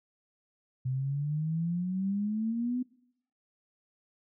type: exponential sweep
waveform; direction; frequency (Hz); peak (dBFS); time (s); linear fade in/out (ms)
sine; up; 127.1 to 254.2; -28; 0.85-2.83; 10
effects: noise-tail reverb RT60 0.7 s tail -21 dB re dry